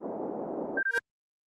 pink band-pass noise, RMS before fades -35 dBFS, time 0-0.83 s, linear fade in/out 50 ms, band 240 to 730 Hz, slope 24 dB/octave
sine tone bursts, 1578 Hz, G6, 11 cents sharp, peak -25 dBFS, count 3, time 0.77-0.994 s, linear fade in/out 5 ms, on 60 ms, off 22 ms
sawtooth tone with exponential growth, 471.3 Hz, A#4, 19 cents sharp, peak -23 dBFS, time 0.87-0.98 s, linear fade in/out 1 ms, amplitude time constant 23 ms
effects Opus 32 kbps

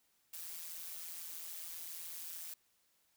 blue noise with amplitude modulation, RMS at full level -43 dBFS, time 0.33-2.54 s, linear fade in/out 5 ms, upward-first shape sine, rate 167 Hz, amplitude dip 75%, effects white hiss -75 dBFS RMS until 3.16 s

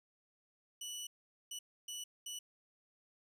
20% pulse tone bursts at uneven times, 2957 Hz, F#7, 2 cents flat, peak -37 dBFS, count 4, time 0.81-1.07 / 1.51-1.59 / 1.88-2.04 / 2.26-2.39 s, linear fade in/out 5 ms, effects none

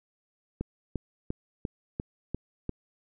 click train, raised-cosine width 3 ms, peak -18 dBFS, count 7, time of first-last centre 0.61-2.693 s, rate 2.88 Hz, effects none

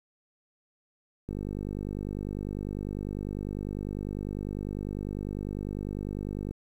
click train, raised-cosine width 3 ms, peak -22 dBFS, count 262, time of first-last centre 1.29-6.51 s, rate 50 Hz, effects 9-bit

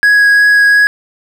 triangle tone with vibrato, 1661.2 Hz, G#6, in tune, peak -3 dBFS, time 0.03-0.87 s, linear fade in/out 0 ms, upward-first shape triangle, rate 2.8 Hz, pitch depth 9 cents each way, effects none

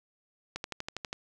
click train, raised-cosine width 0.2 ms, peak -18 dBFS, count 8, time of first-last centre 0.56-1.129 s, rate 12.3 Hz, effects none

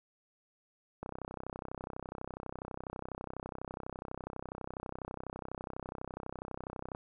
click train, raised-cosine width 1 ms, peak -26 dBFS, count 191, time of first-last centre 1.03-6.949 s, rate 32.1 Hz, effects none

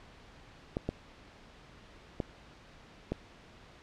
clicks, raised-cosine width 2 ms, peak -18 dBFS, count 4, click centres 0.769 / 0.89 / 2.202 / 3.12 s, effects pink hiss -55 dBFS RMS until 3.82 s + low-pass 4000 Hz 12 dB/octave

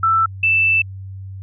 sine tone pair in turn, 1328 / 2649 Hz, E6 / E7, +12 / +8 cents, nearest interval octave, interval 1196 cents, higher second, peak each -12 dBFS, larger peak neither, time 0.03-0.26 / 0.43-0.82 s, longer second, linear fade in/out 5 ms, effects added 96 Hz sine -29 dBFS peak until 1.42 s

